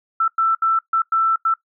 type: tone bursts at uneven times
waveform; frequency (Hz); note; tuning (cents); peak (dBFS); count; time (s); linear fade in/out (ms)
sine; 1331; E6; +16; -14; 6; 0.2-0.28 / 0.38-0.55 / 0.62-0.79 / 0.93-1.02 / 1.12-1.36 / 1.45-1.54; 5
effects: noise-tail reverb RT60 0.1 s tail -18 dB re dry